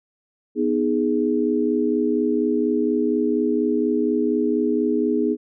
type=chord; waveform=sine; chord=G# minor; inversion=first; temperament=equal; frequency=246.9 / 311.1 / 415.3 Hz; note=B3 / D#4 / G#4; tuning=0 / 0 / 0 cents; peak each=-22 dBFS; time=0.55-5.37 s; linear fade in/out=50 ms; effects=none